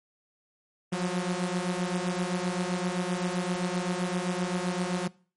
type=beating tone pair; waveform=sawtooth; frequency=176.2 / 183.9 Hz; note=F3 / F#3; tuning=+16 / -10 cents; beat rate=7.7 Hz; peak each=-26 dBFS; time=0.92-5.08 s; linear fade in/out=10 ms; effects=noise-tail reverb RT60 0.4 s tail -21 dB re dry + MP3 48 kbps